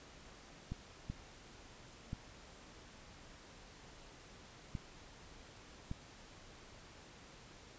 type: clicks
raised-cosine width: 5 ms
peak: -28 dBFS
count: 5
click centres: 0.72 / 1.1 / 2.131 / 4.752 / 5.914 s
effects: pink hiss -57 dBFS RMS until 7.78 s + resampled to 16000 Hz